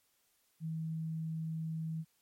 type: tone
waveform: sine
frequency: 160.6 Hz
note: E3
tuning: 45 cents flat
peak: -35 dBFS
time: 0.6-2.05 s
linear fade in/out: 50 ms
effects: white hiss -74 dBFS RMS until 2.21 s + MP3 64 kbps